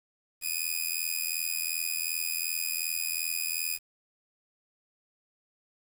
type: tone with amplitude modulation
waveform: 5% pulse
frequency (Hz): 2486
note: D#7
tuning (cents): -2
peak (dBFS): -16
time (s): 0.41-3.79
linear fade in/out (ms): 50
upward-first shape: sine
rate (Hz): 82.7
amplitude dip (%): 85
effects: 8-bit